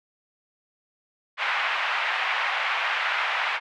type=band-pass noise; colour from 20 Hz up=white; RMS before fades=-26 dBFS; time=1.37-3.6 s; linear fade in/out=50 ms; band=760 to 2600 Hz; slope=24 dB/octave; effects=none